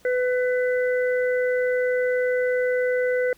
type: harmonic tone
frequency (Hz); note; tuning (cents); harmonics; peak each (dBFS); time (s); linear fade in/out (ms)
500; B4; +21; 1 / 3 / 4; -20 / -30 / -32; 0.05-3.33; 2
effects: pink hiss -56 dBFS RMS until 3.37 s